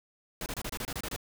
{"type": "noise bursts", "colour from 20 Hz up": "pink", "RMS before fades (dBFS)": -36, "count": 10, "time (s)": [0.41, 1.163], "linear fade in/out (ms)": 2, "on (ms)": 51, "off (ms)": 27, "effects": []}